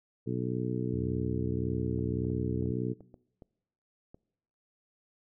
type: harmonic tone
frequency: 61.74 Hz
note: B1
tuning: in tune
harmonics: 2 / 3 / 4 / 5 / 6 / 7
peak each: -34 / -36 / -37 / -38 / -39 / -39 dBFS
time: 0.26-2.94 s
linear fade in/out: 20 ms
type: tone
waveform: sine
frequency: 84.5 Hz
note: E2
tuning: 43 cents sharp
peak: -36 dBFS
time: 0.93-2.72 s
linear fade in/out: 5 ms
type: clicks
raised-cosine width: 2 ms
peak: -36 dBFS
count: 9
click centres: 1.988 / 2.247 / 2.302 / 2.625 / 2.659 / 3.007 / 3.142 / 3.422 / 4.145 s
effects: noise-tail reverb RT60 0.9 s tail -23 dB re dry